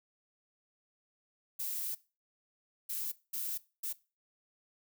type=noise bursts at uneven times; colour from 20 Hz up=violet; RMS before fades=-37 dBFS; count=4; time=1.59-1.95 / 2.89-3.12 / 3.33-3.58 / 3.83-3.93 s; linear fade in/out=10 ms; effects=noise-tail reverb RT60 0.3 s tail -19 dB re dry